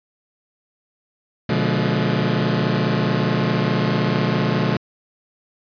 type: chord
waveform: sawtooth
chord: B diminished seventh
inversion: none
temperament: just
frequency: 123.47 / 148.16 / 177.8 / 213.4 Hz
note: B2 / D3 / F3 / Ab3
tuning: 0 / +16 / +31 / +47 cents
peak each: -19 dBFS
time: 1.49-4.77 s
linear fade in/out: 5 ms
effects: resampled to 11025 Hz